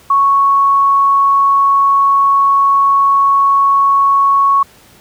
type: tone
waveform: sine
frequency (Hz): 1108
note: C#6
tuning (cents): -1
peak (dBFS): -7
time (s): 0.1-4.63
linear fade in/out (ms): 5
effects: pink hiss -44 dBFS RMS until 5 s + high-pass 60 Hz 12 dB/octave